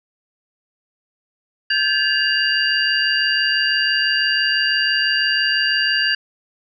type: tone cluster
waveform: sine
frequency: 1572 / 1718 / 2818 / 4712 Hz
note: G6 / A6 / F7 / D8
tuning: +4 / -42 / +15 / +5 cents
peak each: -21 dBFS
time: 1.7-6.15 s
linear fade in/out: 5 ms
effects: none